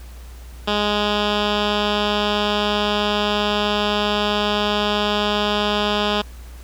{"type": "tone with low-pass filter", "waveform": "10% pulse", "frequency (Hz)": 207.7, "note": "G#3", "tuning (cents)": 0, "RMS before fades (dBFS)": -20, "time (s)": [0.67, 6.22], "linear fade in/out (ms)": 10, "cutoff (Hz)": 3800, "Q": 3, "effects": ["added 60 Hz sine -35 dBFS peak until 6.63 s", "pink hiss -47 dBFS RMS until 6.63 s"]}